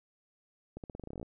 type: accelerating click train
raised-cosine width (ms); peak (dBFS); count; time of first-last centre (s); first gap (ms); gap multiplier
2; -29; 14; 0.77-1.229; 68; 0.88
effects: none